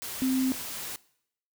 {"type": "tone in noise", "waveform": "sine", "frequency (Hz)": 260.7, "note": "C4", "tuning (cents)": -6, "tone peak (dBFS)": -23, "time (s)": [0.22, 0.52], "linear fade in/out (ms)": 0, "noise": "white", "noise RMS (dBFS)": -37, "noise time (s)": [0.02, 0.96], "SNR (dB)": 11, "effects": ["noise-tail reverb RT60 0.7 s tail -21 dB re dry"]}